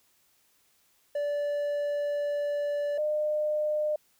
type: tone pair in turn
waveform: triangle / sine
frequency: 581 / 605.1 Hz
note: D5 / D#5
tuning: -19 / -48 cents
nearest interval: minor second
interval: 71 cents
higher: second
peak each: -25 dBFS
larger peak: neither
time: 1.15-2.98 / 2.98-3.96 s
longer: first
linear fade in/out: 5 ms
effects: white hiss -67 dBFS RMS until 4.19 s